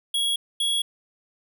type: tone pair in turn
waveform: square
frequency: 3322 / 3334 Hz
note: G#7 / G#7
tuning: 0 / +6 cents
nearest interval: unison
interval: 6 cents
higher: second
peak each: -22 dBFS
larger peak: neither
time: 0.14-0.36 / 0.6-0.82 s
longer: neither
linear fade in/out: 5 ms
effects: none

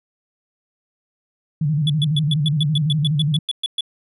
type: tone with vibrato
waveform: sine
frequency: 150.4 Hz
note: D3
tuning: 42 cents sharp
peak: -16 dBFS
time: 1.61-3.39 s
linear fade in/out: 5 ms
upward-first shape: square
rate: 12 Hz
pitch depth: 92 cents each way
type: tone bursts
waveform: triangle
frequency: 3428 Hz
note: A7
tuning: 46 cents flat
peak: -17 dBFS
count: 14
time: 1.87-3.808 s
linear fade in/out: 2 ms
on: 27 ms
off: 120 ms
effects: resampled to 32000 Hz

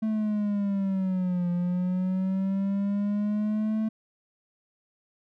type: linear two-way sweep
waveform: triangle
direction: down then up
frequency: 220 to 174.61 to 220 Hz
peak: -22 dBFS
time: 0.02-3.89 s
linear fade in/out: 10 ms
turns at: 1.5 s
effects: none

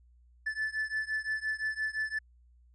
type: beating tone pair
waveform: triangle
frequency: 1743 / 1748.8 Hz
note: A6 / A6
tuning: -17 / -11 cents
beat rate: 5.8 Hz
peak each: -32 / -33 dBFS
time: 0.46-2.19 s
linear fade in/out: 10 ms
effects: added 60 Hz sine -58 dBFS peak until 2.74 s + resampled to 22050 Hz

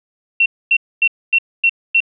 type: tone bursts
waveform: sine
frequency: 2720 Hz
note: F7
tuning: 46 cents flat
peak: -9 dBFS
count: 6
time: 0.4-2.004 s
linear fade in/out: 5 ms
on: 59 ms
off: 250 ms
effects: none

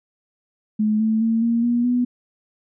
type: tone with pitch steps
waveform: sine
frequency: 214 / 220 / 226.2 / 232.6 / 239.1 / 245.8 Hz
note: A3 / A3 / A3 / A#3 / A#3 / B3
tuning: -48 / 0 / +48 / -4 / +44 / -8 cents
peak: -16 dBFS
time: 0.79-2.05 s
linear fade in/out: 10 ms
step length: 210 ms
effects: none

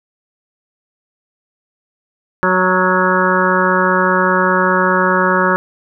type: harmonic tone with a mistuned harmonic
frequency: 185 Hz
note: F#3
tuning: in tune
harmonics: 1 / 2 / 3 / 5 / 6 / 7 / 8 / 9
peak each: -19 / -19 / -19 / -19 / -19 / -19 / -19 / -19 dBFS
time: 2.43-5.56 s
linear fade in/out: 0 ms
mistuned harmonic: 8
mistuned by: -35 cents
effects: none

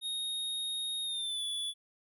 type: tone with pitch glide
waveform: square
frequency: 3729 to 3439 Hz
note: A#7 to A7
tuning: 0 to -40 cents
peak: -34 dBFS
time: 0.01-1.74 s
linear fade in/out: 50 ms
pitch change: -140 cents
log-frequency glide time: 1.03-1.43 s
effects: none

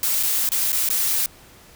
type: noise with dropouts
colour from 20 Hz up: blue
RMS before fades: -21 dBFS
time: 0.03-1.26 s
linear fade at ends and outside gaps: 1 ms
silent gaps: 0.229-0.233 / 0.49-0.518 / 0.721-0.728 / 0.889-0.902 s
effects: pink hiss -48 dBFS RMS until 1.75 s

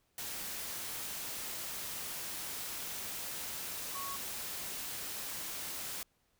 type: tone in noise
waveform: sine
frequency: 1108.7 Hz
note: C#6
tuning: in tune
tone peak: -41 dBFS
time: 3.95-4.16 s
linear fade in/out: 2 ms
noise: white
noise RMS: -41 dBFS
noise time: 0.18-6.03 s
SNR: -3 dB
effects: pink hiss -75 dBFS RMS until 6.39 s

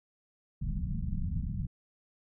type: low-pass noise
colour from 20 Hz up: pink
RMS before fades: -33 dBFS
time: 0.61-1.67 s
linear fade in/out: 10 ms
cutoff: 210 Hz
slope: 48 dB/octave
effects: none

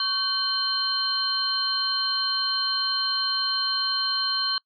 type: tone cluster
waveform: sine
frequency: 1114 / 1536 / 3068 / 4179 Hz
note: C#6 / G6 / G7 / C8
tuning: +8 / -36 / -38 / -3 cents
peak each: -31 / -33 / -31 / -24 dBFS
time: 0-4.58 s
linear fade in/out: 2 ms
effects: noise-tail reverb RT60 0.1 s tail -26 dB re dry

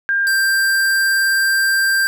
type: tone pair in turn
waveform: sine / square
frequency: 1600 / 1579.8 Hz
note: G6 / G6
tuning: +35 / +13 cents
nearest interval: unison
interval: 22 cents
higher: first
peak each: -14 dBFS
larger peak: neither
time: 0.09-0.27 / 0.27-2.07 s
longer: second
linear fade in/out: 0 ms
effects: none

